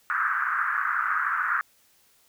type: band-pass noise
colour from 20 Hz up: white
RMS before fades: -26 dBFS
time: 0.1-1.61 s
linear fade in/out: 0 ms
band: 1200 to 1600 Hz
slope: 48 dB/octave
effects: white hiss -62 dBFS RMS until 2.28 s